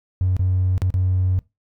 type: tone with dropouts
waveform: triangle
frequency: 92.4 Hz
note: F#2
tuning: 2 cents flat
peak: -13 dBFS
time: 0.21-1.39 s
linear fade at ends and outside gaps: 0 ms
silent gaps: 0.366-0.394 / 0.779-0.819 / 0.903-0.941 s
effects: noise-tail reverb RT60 0.2 s tail -21 dB re dry + tanh soft clip ceiling -12 dBFS